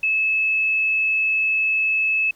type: tone with frequency modulation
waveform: sine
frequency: 2600 Hz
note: E7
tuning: 24 cents flat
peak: -17 dBFS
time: 0.03-2.31 s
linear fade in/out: 5 ms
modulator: 32 Hz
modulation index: 0.32
effects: pink hiss -56 dBFS RMS until 2.35 s